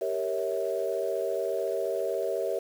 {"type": "chord", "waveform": "sine", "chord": "G diminished seventh", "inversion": "none", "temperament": "equal with one note detuned", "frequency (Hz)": [392, 466.2, 554.4, 650.2], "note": ["G4", "Bb4", "Db5", "Fb5"], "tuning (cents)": [0, 0, 0, -24], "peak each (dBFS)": -32, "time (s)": [0.01, 2.59], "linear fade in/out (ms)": 5, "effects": ["tanh soft clip ceiling -16 dBFS", "8-bit"]}